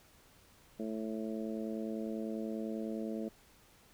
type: harmonic tone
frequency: 110.1 Hz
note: A2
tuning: 2 cents sharp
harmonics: 2 / 3 / 4 / 5 / 6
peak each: -38 / -42 / -44 / -46 / -48 dBFS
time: 0.79-3.29 s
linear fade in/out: 10 ms
effects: pink hiss -63 dBFS RMS until 3.93 s